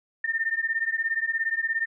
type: beating tone pair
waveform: sine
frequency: 1802 / 1819 Hz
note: A6 / A#6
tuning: +41 / -43 cents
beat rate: 17 Hz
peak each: -27 dBFS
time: 0.24-1.86 s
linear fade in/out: 5 ms
effects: none